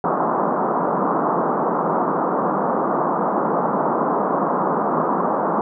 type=band-pass noise; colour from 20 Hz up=white; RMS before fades=-20 dBFS; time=0.04-5.61 s; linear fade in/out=2 ms; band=160 to 1200 Hz; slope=48 dB/octave; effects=none